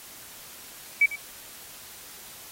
sine tone with echo, 2288 Hz, D7, 46 cents flat, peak -15 dBFS, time 1.01-1.06 s, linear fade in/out 5 ms, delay 100 ms, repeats 1, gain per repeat -15 dB, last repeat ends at 1.16 s, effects white hiss -45 dBFS RMS until 2.51 s + AAC 48 kbps

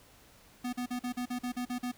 square tone bursts, 246.9 Hz, B3, in tune, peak -33 dBFS, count 10, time 0.64-1.918 s, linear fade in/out 10 ms, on 90 ms, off 42 ms, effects pink hiss -59 dBFS RMS until 1.97 s

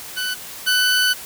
20% pulse tone pair in turn, 1497 / 1497 Hz, F#6 / F#6, +20 / +20 cents, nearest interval unison, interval 0 cents, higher neither, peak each -17 / -10 dBFS, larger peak second, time 0.16-0.35 / 0.66-1.14 s, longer second, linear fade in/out 20 ms, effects white hiss -35 dBFS RMS until 1.25 s

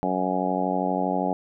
harmonic tone, 92.5 Hz, F#2, in tune, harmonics 2 / 3 / 4 / 5 / 6 / 7 / 8 / 9, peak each -29 / -29 / -34 / -33 / -32 / -31 / -30 / -29 dBFS, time 0.03-1.33 s, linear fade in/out 0 ms, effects none

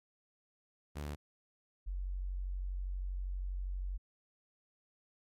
sawtooth / sine tone pair in turn, 73.42 / 46.25 Hz, D2 / F#1, 0 / 0 cents, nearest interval minor sixth, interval 800 cents, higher first, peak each -35 / -35 dBFS, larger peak neither, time 0.95-1.16 / 1.86-3.98 s, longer second, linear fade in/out 20 ms, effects MP3 64 kbps

